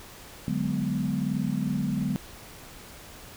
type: chord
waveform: sine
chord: G# half-diminished seventh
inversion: second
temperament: equal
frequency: 146.83 / 185 / 207.7 / 246.9 Hz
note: D3 / F#3 / G#3 / B3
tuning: 0 / 0 / 0 / 0 cents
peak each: -31 / -30 / -30 / -31 dBFS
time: 0.48-2.16 s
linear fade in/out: 0 ms
effects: pink hiss -46 dBFS RMS until 3.36 s